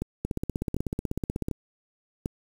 two click trains, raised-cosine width 3 ms, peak -15 / -16 dBFS, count 21 / 4, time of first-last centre 0.25-1.485 / 0.02-2.259 s, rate 16.2 / 1.34 Hz, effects 7-bit

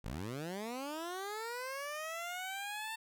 15% pulse linear sweep, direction up, 43.25 to 900 Hz, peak -33 dBFS, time 0.04-2.96 s, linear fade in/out 10 ms, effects none

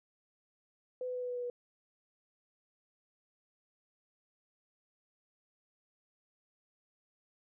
sine tone with pitch steps, 504 / 501.1 / 498.2 / 495.3 / 492.5 / 489.7 / 486.8 Hz, B4 / B4 / B4 / B4 / B4 / B4 / B4, +35 / +25 / +15 / +5 / -5 / -15 / -25 cents, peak -35 dBFS, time 1.01-1.5 s, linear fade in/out 2 ms, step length 70 ms, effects none

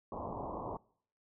white low-pass noise, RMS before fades -41 dBFS, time 0.12-0.77 s, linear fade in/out 2 ms, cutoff 1100 Hz, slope 96 dB/octave, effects noise-tail reverb RT60 0.6 s tail -24 dB re dry

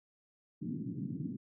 white band-pass noise, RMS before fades -39 dBFS, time 0.61-1.37 s, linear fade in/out 20 ms, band 120 to 300 Hz, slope 48 dB/octave, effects none

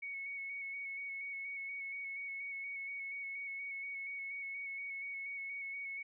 sine tone with vibrato, 2217 Hz, C#7, in tune, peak -40 dBFS, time 0.02-6.03 s, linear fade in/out 10 ms, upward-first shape square, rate 4.2 Hz, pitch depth 17 cents each way, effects none

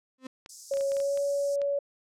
35% pulse tone with exponential growth, 260 Hz, C4, 11 cents flat, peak -33 dBFS, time 0.18-0.27 s, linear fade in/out 5 ms, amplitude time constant 18 ms
clicks, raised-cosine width 0.2 ms, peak -27 dBFS, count 9, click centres 0.461 / 0.738 / 0.771 / 0.809 / 0.919 / 0.968 / 1.002 / 1.174 / 1.617 s
pink high-pass noise, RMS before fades -43 dBFS, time 0.49-1.56 s, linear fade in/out 5 ms, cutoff 5300 Hz, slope 48 dB/octave
sine tone with pitch glide, 552 to 565.2 Hz, C#5 to C#5, -7 to +34 cents, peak -25 dBFS, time 0.71-1.79 s, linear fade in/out 5 ms, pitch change +41 cents, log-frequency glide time 0.9-1.21 s
effects low-pass 8000 Hz 12 dB/octave

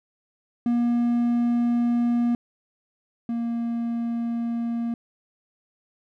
triangle tone pair in turn, 238.3 / 233.7 Hz, A#3 / A#3, +38 / +5 cents, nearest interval unison, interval 33 cents, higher first, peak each -17 / -22 dBFS, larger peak first, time 0.66-2.35 / 3.29-4.94 s, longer first, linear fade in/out 2 ms, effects none

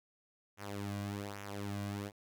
sawtooth tone with flanger, 101.1 Hz, G#2, 46 cents flat, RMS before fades -41 dBFS, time 0.57-2.12 s, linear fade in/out 50 ms, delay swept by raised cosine 0.22 to 2.32 ms, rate 1.2 Hz, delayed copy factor -0.7, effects none

